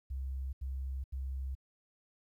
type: tone bursts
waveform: sine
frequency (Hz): 66.3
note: C2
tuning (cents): +23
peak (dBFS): -35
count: 3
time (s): 0.1-1.552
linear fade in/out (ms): 10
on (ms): 430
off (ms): 81
effects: 12-bit